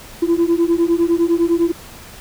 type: beating tone pair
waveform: sine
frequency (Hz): 333.2 / 343.1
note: E4 / F4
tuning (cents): +19 / -31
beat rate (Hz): 9.9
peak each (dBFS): -14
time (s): 0.22-1.72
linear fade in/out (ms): 10
effects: tanh soft clip ceiling -9 dBFS + pink hiss -38 dBFS RMS until 2.2 s